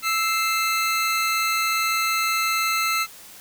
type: tone pair together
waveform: 25% pulse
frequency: 1318.5 / 2093 Hz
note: E6 / C7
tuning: 0 / 0 cents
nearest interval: minor sixth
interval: 800 cents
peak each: -18 / -22 dBFS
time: 0.02-3.07 s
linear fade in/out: 50 ms
effects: white hiss -44 dBFS RMS until 3.4 s